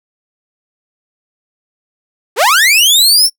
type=linear sweep; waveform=sawtooth; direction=up; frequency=349.2 to 5530 Hz; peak=-3 dBFS; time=2.36-3.3 s; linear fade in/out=50 ms; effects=noise-tail reverb RT60 0.1 s tail -24 dB re dry